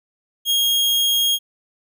40% pulse tone, 3262 Hz, G#7, 32 cents flat, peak -15 dBFS, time 0.45-1.39 s, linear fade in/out 50 ms, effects none

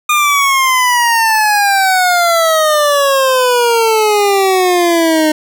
25% pulse exponential sweep, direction down, 1220 to 305.8 Hz, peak -5 dBFS, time 0.09-5.32 s, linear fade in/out 5 ms, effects none

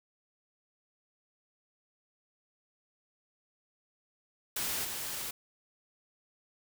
white noise with level steps, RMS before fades -34 / -38 dBFS, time 4.56-5.31 s, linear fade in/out 5 ms, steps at 4.84 s, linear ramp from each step 10 ms, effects none

